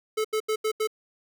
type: tone bursts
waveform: square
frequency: 433.9 Hz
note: A4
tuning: 24 cents flat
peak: -24 dBFS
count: 5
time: 0.17-0.874 s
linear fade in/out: 10 ms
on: 76 ms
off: 81 ms
effects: none